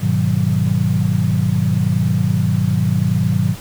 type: chord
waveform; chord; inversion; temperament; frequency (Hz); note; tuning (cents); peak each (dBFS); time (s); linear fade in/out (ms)
sine; G# minor seventh; none; equal with one note detuned; 102.63 / 123.47 / 155.56 / 185; G#2 / B2 / D#3 / F#3; -20 / 0 / 0 / 0; -19; 0-3.56; 50
effects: pink hiss -36 dBFS RMS until 3.6 s